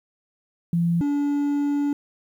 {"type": "tone pair in turn", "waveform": ["sine", "triangle"], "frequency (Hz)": [170, 287.5], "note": ["F3", "D4"], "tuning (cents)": [-46, -37], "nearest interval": "major sixth", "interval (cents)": 909, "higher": "second", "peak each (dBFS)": -18, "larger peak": "neither", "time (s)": [[0.73, 1.01], [1.01, 1.93]], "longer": "second", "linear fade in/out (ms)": 2, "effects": ["9-bit"]}